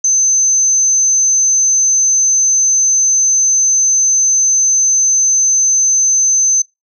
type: tone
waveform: sine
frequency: 6180 Hz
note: G8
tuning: 26 cents flat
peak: -9 dBFS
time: 0.04-6.62 s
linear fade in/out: 5 ms
effects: noise-tail reverb RT60 0.2 s tail -22 dB re dry